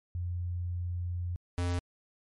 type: tone pair in turn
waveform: sine / square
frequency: 88 / 88 Hz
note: F2 / F2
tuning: +14 / +14 cents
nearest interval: unison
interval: 0 cents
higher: neither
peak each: -31 / -29 dBFS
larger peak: second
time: 0.15-1.36 / 1.58-1.79 s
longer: first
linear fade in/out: 0 ms
effects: MP3 48 kbps